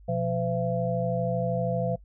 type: tone cluster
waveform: sine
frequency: 123.5 / 176.3 / 509 / 674 Hz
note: B2 / F3 / C5 / E5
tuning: 0 / +17 / -48 / +38 cents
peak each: -30 dBFS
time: 0.08-1.96 s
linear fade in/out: 10 ms
effects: noise-tail reverb RT60 0.1 s tail -25 dB re dry + added 50 Hz sine -48 dBFS peak until 2.04 s